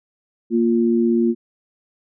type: tone pair together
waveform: sine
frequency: 233.1 / 349.3 Hz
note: A#3 / F4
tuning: 0 / 0 cents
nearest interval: perfect fifth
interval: 700 cents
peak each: -16 / -18 dBFS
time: 0.5-1.35 s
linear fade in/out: 50 ms
effects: none